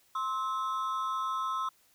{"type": "ring-modulated tone", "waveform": "triangle", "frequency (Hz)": 1174.7, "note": "D6", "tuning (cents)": 0, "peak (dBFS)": -25, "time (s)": [0.15, 1.69], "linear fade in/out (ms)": 5, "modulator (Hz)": 123, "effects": ["white hiss -66 dBFS RMS until 1.94 s"]}